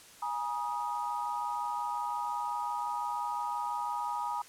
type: chord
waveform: sine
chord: Ab suspended second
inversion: none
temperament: equal with one note detuned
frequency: 830.6 / 956.3 / 1244.5 Hz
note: Ab5 / Bb5 / Eb6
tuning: 0 / +44 / 0 cents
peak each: -37 / -34 / -38 dBFS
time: 0.22-4.42 s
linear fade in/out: 5 ms
effects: white hiss -54 dBFS RMS until 4.48 s + low-pass 11000 Hz 12 dB/octave